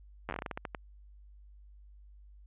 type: slowing click train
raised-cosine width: 0.5 ms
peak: -21 dBFS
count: 13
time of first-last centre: 0.29-0.748 s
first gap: 9 ms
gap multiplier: 1.24
effects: added 50 Hz sine -52 dBFS peak until 2.46 s + resampled to 8000 Hz